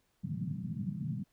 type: band-pass noise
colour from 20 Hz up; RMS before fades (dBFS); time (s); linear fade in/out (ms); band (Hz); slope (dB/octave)
white; -37; 0.23-1.24; 20; 110 to 210; 48
effects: pink hiss -75 dBFS RMS until 1.32 s